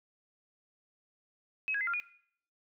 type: tone with pitch steps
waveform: sine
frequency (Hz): 2558 / 1651 / 2052 / 1392 / 2447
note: D#7 / G#6 / C7 / F6 / D#7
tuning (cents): +47 / -11 / -34 / -6 / -29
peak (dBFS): -30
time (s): 1.68-2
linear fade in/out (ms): 0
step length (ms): 64
effects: noise-tail reverb RT60 0.6 s tail -18 dB re dry